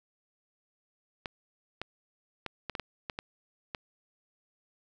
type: clicks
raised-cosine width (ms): 0.3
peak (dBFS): -19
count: 9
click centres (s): 1.258 / 1.816 / 2.463 / 2.697 / 2.752 / 2.797 / 3.098 / 3.189 / 3.748
effects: none